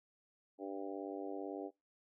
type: harmonic tone with a mistuned harmonic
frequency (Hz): 98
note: G2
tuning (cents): 0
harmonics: 3 / 4 / 5 / 6 / 7 / 8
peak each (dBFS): -44 / -46 / -48 / -50 / -51 / -52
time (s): 0.58-1.71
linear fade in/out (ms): 50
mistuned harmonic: 8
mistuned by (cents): +18
effects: noise-tail reverb RT60 0.2 s tail -22 dB re dry